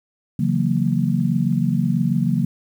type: chord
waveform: sine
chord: F# dominant seventh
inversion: second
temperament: just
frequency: 138.75 / 166.5 / 185 / 231.2 Hz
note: C#3 / E3 / F#3 / A#3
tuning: +2 / +18 / 0 / -14 cents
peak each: -22 dBFS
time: 0.39-2.45 s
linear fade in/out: 5 ms
effects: 8-bit